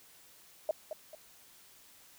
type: tone with echo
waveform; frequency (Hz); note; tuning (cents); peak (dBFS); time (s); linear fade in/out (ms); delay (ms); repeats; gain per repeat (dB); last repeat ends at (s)
sine; 622.3; D#5; 0; -26; 0.69-0.71; 2; 220; 2; -9; 1.15
effects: white hiss -59 dBFS RMS until 2.18 s